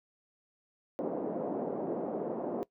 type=band-pass noise; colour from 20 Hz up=white; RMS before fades=-35 dBFS; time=0.99-2.63 s; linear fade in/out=0 ms; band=200 to 610 Hz; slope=24 dB/octave; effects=noise-tail reverb RT60 0.1 s tail -20 dB re dry